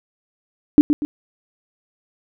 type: tone with echo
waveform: sine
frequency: 294.9 Hz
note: D4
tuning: 7 cents sharp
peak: -4 dBFS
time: 0.78-0.81 s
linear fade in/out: 0 ms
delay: 120 ms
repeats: 2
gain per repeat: -8 dB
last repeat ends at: 1.05 s
effects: none